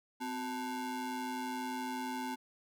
square ring-modulated tone, 312.4 Hz, D#4, 7 cents sharp, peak -34 dBFS, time 0.2-2.36 s, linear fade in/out 20 ms, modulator 569 Hz, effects none

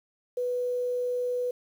sine tone, 493.9 Hz, B4, in tune, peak -26 dBFS, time 0.37-1.51 s, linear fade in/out 5 ms, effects 9-bit

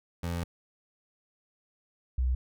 25% pulse / sine tone pair in turn, 85.7 / 63.07 Hz, F2 / B1, -32 / +37 cents, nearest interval perfect fourth, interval 531 cents, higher first, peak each -27 / -24 dBFS, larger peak second, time 0.23-0.44 / 2.18-2.35 s, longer first, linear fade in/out 5 ms, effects none

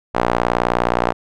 sawtooth tone with band-pass filter, 59.6 Hz, A#1, 39 cents sharp, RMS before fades -18 dBFS, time 0.14-1.13 s, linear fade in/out 20 ms, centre 850 Hz, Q 1.2, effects none

